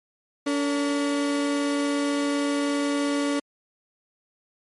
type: tone pair together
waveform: 35% pulse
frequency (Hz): 285.3 / 452.9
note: C#4 / A#4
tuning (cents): +50 / -50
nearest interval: minor sixth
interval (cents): 800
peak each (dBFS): -21 / -31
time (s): 0.46-3.4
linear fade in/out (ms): 10
effects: MP3 48 kbps